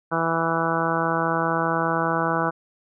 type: harmonic tone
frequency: 164.81 Hz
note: E3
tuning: in tune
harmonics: 1 / 2 / 3 / 4 / 5 / 6 / 7 / 8 / 9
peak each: -29 / -29 / -29 / -29 / -29 / -29 / -29 / -29 / -29 dBFS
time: 0.11-2.51 s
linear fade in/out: 20 ms
effects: none